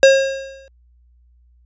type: tone with exponential decay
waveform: square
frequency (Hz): 540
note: C#5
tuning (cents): -45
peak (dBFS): -5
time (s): 0.03-0.68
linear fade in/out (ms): 1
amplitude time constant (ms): 140
effects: added 60 Hz sine -50 dBFS peak until 1.65 s + resampled to 16000 Hz